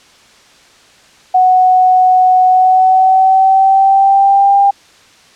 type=tone with pitch glide; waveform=sine; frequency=740 to 797.7 Hz; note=F#5 to G5; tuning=0 to +30 cents; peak=-5 dBFS; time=1.34-4.71 s; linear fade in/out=10 ms; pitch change=+130 cents; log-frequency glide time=2.48-4.57 s; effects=white hiss -44 dBFS RMS until 5.35 s + low-pass 6000 Hz 12 dB/octave